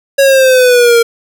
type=exponential sweep; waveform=square; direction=down; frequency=554.4 to 461.2 Hz; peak=-5 dBFS; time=0.18-1.03 s; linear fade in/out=10 ms; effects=none